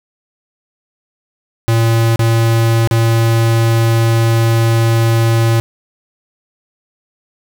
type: tone with dropouts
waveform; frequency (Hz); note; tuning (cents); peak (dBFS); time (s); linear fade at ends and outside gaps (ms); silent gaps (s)
square; 114.4; A#2; -32; -10; 1.68-5.6; 0; 2.159-2.193 / 2.874-2.911
effects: none